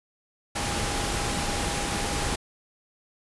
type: tone in noise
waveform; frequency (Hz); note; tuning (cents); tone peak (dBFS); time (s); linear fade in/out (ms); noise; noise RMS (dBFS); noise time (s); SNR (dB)
sine; 814; G#5; -35; -36; 0.55-2.36; 10; pink; -28; 0.55-2.36; -11
effects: resampled to 24000 Hz